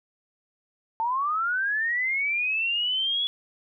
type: linear sweep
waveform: sine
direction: up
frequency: 880 to 3401 Hz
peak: -23 dBFS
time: 1-3.27 s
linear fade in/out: 0 ms
effects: none